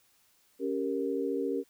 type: chord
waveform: sine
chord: G diminished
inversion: second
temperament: equal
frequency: 277.2 / 392 / 466.2 Hz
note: Db4 / G4 / Bb4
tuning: 0 / 0 / 0 cents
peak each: -33 dBFS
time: 0.59-1.64 s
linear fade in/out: 50 ms
effects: white hiss -67 dBFS RMS until 1.69 s